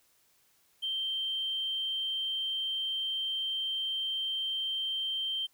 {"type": "tone", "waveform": "triangle", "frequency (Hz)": 3136, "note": "G7", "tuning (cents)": 0, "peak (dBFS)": -27, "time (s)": [0.82, 5.47], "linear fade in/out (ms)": 20, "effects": ["tanh soft clip ceiling -28 dBFS", "white hiss -68 dBFS RMS until 5.53 s"]}